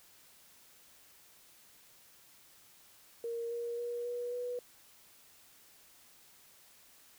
sine tone with pitch steps, 466.2 / 472.2 / 478.2 / 484.3 / 490.5 Hz, A#4 / A#4 / A#4 / B4 / B4, 0 / +22 / +44 / -34 / -12 cents, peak -35 dBFS, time 3.24-4.59 s, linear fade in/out 2 ms, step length 270 ms, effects white hiss -61 dBFS RMS until 7.18 s

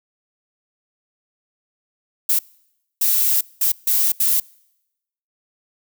violet noise bursts at uneven times, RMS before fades -17 dBFS, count 5, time 2.29-2.39 / 3.01-3.41 / 3.61-3.72 / 3.87-4.12 / 4.2-4.4 s, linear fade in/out 5 ms, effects noise-tail reverb RT60 0.9 s tail -26 dB re dry

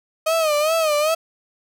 35% pulse tone with vibrato, 622.3 Hz, D#5, in tune, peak -15 dBFS, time 0.26-1.15 s, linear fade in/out 10 ms, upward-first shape sine, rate 2.5 Hz, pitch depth 100 cents each way, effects none

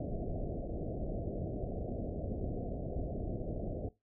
pink low-pass noise, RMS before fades -38 dBFS, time 0-3.89 s, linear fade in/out 5 ms, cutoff 700 Hz, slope 96 dB/octave, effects noise-tail reverb RT60 0.2 s tail -18 dB re dry

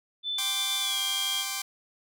sine tone with pitch glide, 3520 to 3228 Hz, A7 to G#7, 0 to -50 cents, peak -28 dBFS, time 0.23-1.45 s, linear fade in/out 50 ms, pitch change -150 cents, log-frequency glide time 0.8-1 s
5% pulse chord, G suspended fourth, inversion none, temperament just, 784 / 1045.3 / 1176 Hz, G5 / C6 / D6, 0 / -2 / +2 cents, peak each -24 dBFS, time 0.38-1.62 s, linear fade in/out 5 ms
effects none

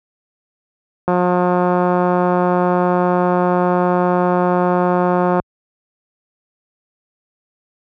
click train, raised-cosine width 1 ms, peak -3 dBFS, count 774, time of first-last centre 1.08-5.398 s, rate 179 Hz, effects high-pass 60 Hz 12 dB/octave

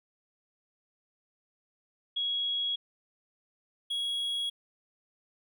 sine / triangle tone pair in turn, 3322 / 3322 Hz, G#7 / G#7, 0 / 0 cents, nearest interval unison, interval 0 cents, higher neither, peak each -28 dBFS, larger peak neither, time 2.16-2.76 / 3.9-4.5 s, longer neither, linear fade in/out 10 ms, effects none

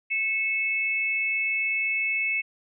sine tone pair together, 2197 / 2613 Hz, C#7 / E7, -16 / -16 cents, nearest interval minor third, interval 300 cents, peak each -26 dBFS, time 0.1-2.42 s, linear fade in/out 20 ms, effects none

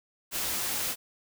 white noise, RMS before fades -31 dBFS, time 0.31-0.96 s, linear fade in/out 50 ms, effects none

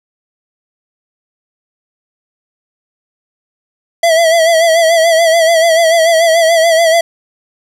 square tone with vibrato, 659.3 Hz, E5, in tune, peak -7 dBFS, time 4.03-7.01 s, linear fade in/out 5 ms, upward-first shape sine, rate 6.9 Hz, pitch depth 58 cents each way, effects low-pass 11000 Hz 12 dB/octave + 7-bit

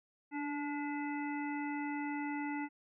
harmonic tone with a mistuned harmonic, 288.5 Hz, D4, 31 cents flat, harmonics 1 / 3 / 5 / 7 / 9, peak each -37 / -42 / -49 / -45 / -52 dBFS, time 0.31-2.69 s, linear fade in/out 50 ms, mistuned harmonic 1, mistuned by +23 cents, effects none

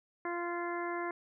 harmonic tone, 346.5 Hz, F4, 14 cents flat, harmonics 1 / 2 / 3 / 4 / 5 / 6, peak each -37 / -41 / -40 / -45 / -44 / -46 dBFS, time 0.25-1.11 s, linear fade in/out 2 ms, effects none

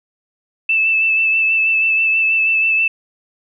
sine tone with vibrato, 2637 Hz, E7, in tune, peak -12 dBFS, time 0.69-2.88 s, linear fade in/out 5 ms, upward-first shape sine, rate 6.2 Hz, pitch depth 21 cents each way, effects none

